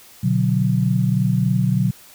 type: chord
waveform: sine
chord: B minor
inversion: none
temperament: equal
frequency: 123.47 / 146.83 / 185 Hz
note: B2 / D3 / F#3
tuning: 0 / 0 / 0 cents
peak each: -19 / -21 / -19 dBFS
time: 0.23-1.91 s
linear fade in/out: 10 ms
effects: white hiss -46 dBFS RMS until 2.14 s